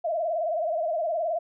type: tone with vibrato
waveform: sine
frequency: 654 Hz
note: E5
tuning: 14 cents flat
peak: -24 dBFS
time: 0.04-1.39 s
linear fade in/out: 10 ms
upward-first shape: sine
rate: 19 Hz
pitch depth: 110 cents each way
effects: none